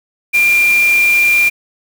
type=tone in noise; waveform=sine; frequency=2389 Hz; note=D7; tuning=29 cents sharp; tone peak=-8 dBFS; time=0.33-1.5 s; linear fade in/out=20 ms; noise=white; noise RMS=-24 dBFS; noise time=0.33-1.5 s; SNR=+13 dB; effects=none